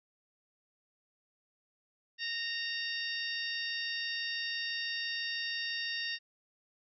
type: harmonic tone with a mistuned harmonic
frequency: 926 Hz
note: A#5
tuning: 12 cents flat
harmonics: 2 / 3 / 4 / 5 / 6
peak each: -38 / -40 / -41 / -42 / -43 dBFS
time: 2.18-6.19 s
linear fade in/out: 50 ms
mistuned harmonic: 6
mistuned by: -28 cents
effects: none